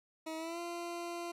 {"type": "tone with pitch glide", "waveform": "20% pulse", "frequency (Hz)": [319.1, 344], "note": ["D#4", "F4"], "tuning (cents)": [44, -26], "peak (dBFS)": -34, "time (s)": [0.26, 1.32], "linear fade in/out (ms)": 10, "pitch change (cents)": 130, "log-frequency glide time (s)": [0.37, 0.59], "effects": ["low-pass 12000 Hz 12 dB/octave"]}